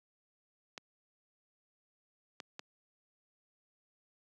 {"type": "clicks", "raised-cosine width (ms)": 0.2, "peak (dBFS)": -25, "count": 3, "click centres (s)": [0.778, 2.402, 2.594], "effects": ["high-pass 200 Hz 12 dB/octave"]}